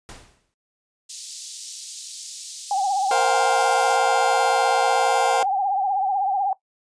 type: noise with exponential decay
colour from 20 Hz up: pink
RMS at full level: -37 dBFS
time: 0.09-0.54 s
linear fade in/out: 0 ms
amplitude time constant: 96 ms
type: band-pass noise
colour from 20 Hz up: white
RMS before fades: -37 dBFS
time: 1.09-3.97 s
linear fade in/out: 10 ms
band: 3900 to 8400 Hz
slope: 24 dB/octave
type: tone with vibrato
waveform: sine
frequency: 784 Hz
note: G5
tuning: in tune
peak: -19 dBFS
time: 2.71-6.53 s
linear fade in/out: 2 ms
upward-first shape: triangle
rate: 16 Hz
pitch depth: 100 cents each way
type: chord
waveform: 25% pulse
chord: Bb suspended second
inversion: none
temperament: just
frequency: 466.2 / 524.4 / 699.2 Hz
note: Bb4 / C5 / F5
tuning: 0 / +4 / +2 cents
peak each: -21 dBFS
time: 3.11-5.43 s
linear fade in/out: 2 ms
effects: noise-tail reverb RT60 0.1 s tail -18 dB re dry + resampled to 22050 Hz